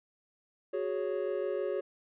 triangle chord, F# suspended second, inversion none, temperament just, 370 / 416.2 / 555 Hz, F#4 / G#4 / C#5, 0 / +4 / +2 cents, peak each -33 dBFS, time 0.73-1.81 s, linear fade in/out 10 ms, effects resampled to 8000 Hz

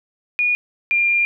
sine tone pair in turn, 2445 / 2397 Hz, D#7 / D7, -31 / +35 cents, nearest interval unison, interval 34 cents, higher first, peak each -15 / -14 dBFS, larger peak second, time 0.39-0.55 / 0.91-1.25 s, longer second, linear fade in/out 0 ms, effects none

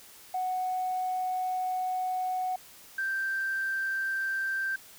sine tone pair in turn, 740 / 1568 Hz, F#5 / G6, 0 / 0 cents, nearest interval octave + minor second, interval 1300 cents, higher second, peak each -27 dBFS, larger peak neither, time 0.34-2.56 / 2.98-4.76 s, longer first, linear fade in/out 5 ms, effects tanh soft clip ceiling -23 dBFS + white hiss -52 dBFS RMS until 4.98 s

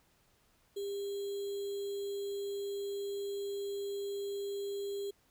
sine tone with sample-and-hold, 400.3 Hz, G4, 36 cents sharp, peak -35 dBFS, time 0.76-5.11 s, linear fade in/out 10 ms, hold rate 3675 Hz, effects pink hiss -70 dBFS RMS until 5.3 s

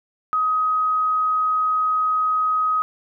sine tone, 1260 Hz, D#6, 21 cents sharp, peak -17 dBFS, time 0.33-2.82 s, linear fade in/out 0 ms, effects none

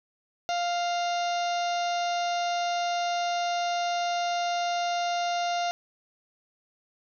harmonic tone with a mistuned harmonic, 698.5 Hz, F5, in tune, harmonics 1 / 2 / 3 / 4 / 5 / 6 / 7 / 8 / 9, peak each -26 / -37 / -41 / -39 / -40 / -42 / -46 / -43 / -46 dBFS, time 0.49-5.71 s, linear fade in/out 0 ms, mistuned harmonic 5, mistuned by +70 cents, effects none

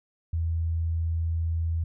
sine tone, 82.41 Hz, E2, in tune, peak -24 dBFS, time 0.33-1.84 s, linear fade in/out 5 ms, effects none

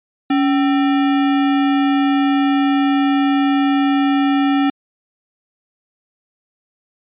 sine tone with sample-and-hold, 280 Hz, C#4, 18 cents sharp, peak -12 dBFS, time 0.3-4.7 s, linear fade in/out 5 ms, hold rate 1050 Hz, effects resampled to 8000 Hz

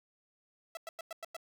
sawtooth tone bursts, 659.3 Hz, E5, in tune, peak -36 dBFS, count 6, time 0.75-1.366 s, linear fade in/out 2 ms, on 21 ms, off 98 ms, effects none

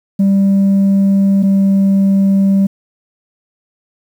sine tone pair in turn, 196.2 / 195.37 Hz, G3 / G3, +2 / -6 cents, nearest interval unison, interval 8 cents, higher first, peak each -5 dBFS, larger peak neither, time 0.19-1.43 / 1.43-2.67 s, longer neither, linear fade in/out 10 ms, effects tanh soft clip ceiling -7 dBFS + 7-bit

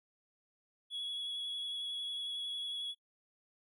triangle tone with vibrato, 3364 Hz, G#7, 22 cents sharp, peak -35 dBFS, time 0.9-2.95 s, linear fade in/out 50 ms, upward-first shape triangle, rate 11 Hz, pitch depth 17 cents each way, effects noise-tail reverb RT60 0.1 s tail -24 dB re dry + tanh soft clip ceiling -31 dBFS

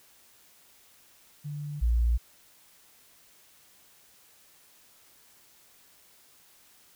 sine tone pair in turn, 146.83 / 58.27 Hz, D3 / A#1, 0 / 0 cents, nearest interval octave + major third, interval 1600 cents, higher first, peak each -33 / -21 dBFS, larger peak second, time 1.44-1.81 / 1.81-2.18 s, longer neither, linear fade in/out 20 ms, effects white hiss -59 dBFS RMS until 6.95 s

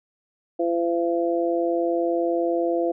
harmonic tone, 170 Hz, F3, 46 cents flat, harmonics 2 / 3 / 4, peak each -23 / -25 / -26 dBFS, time 0.59-2.92 s, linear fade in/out 10 ms, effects none

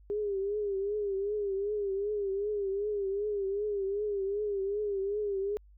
sine tone with vibrato, 403.9 Hz, G#4, 48 cents flat, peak -29 dBFS, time 0.1-5.57 s, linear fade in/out 0 ms, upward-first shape triangle, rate 2.6 Hz, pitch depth 95 cents each way, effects added 50 Hz sine -54 dBFS peak until 5.77 s

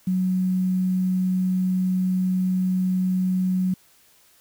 sine tone with quantisation, 185 Hz, F#3, in tune, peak -19 dBFS, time 0.07-3.74 s, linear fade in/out 5 ms, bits 8, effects white hiss -57 dBFS RMS until 4.4 s

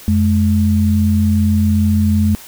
sine tone pair together, 89.26 / 211.7 Hz, F2 / G#3, +38 / +33 cents, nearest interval octave + minor third, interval 1495 cents, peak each -13 dBFS, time 0.08-2.35 s, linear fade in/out 0 ms, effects white hiss -37 dBFS RMS until 2.47 s

